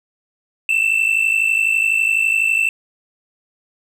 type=tone pair together; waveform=triangle; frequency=2637 / 2689 Hz; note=E7 / E7; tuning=0 / +34 cents; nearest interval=unison; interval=34 cents; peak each=-14 dBFS; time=0.69-2.69 s; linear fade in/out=2 ms; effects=tanh soft clip ceiling -9 dBFS